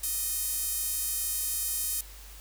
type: tone with high-pass filter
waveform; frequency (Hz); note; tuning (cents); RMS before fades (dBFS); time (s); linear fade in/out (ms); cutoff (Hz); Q
sawtooth; 622.3; D#5; 0; -31; 0.03-2.01; 5; 9400; 1
effects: added 50 Hz sine -46 dBFS peak until 2.4 s + white hiss -50 dBFS RMS until 2.4 s